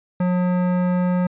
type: tone with hard clipping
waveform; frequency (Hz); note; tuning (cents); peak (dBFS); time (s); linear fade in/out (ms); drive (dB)
sine; 180.1; F#3; -46; -19; 0.2-1.27; 5; 15
effects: resampled to 8000 Hz